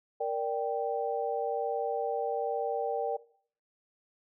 sine chord, G minor, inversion first, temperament equal, 466.2 / 587.3 / 784 Hz, Bb4 / D5 / G5, 0 / 0 / 0 cents, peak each -32 / -34 / -33 dBFS, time 0.2-3.17 s, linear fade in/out 10 ms, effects noise-tail reverb RT60 0.5 s tail -18 dB re dry

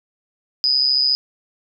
sine tone with amplitude modulation, 4978 Hz, D#8, in tune, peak -11 dBFS, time 0.64-1.15 s, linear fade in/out 0 ms, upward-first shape sine, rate 134 Hz, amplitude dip 70%, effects none

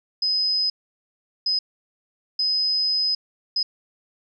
sine tone bursts at uneven times, 5040 Hz, D#8, 21 cents sharp, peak -19 dBFS, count 4, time 0.22-0.7 / 1.46-1.59 / 2.39-3.15 / 3.56-3.63 s, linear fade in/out 5 ms, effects none

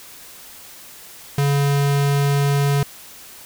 square tone, 141.5 Hz, C#3, 36 cents sharp, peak -16 dBFS, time 1.38-2.83 s, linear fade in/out 2 ms, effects white hiss -41 dBFS RMS until 3.45 s

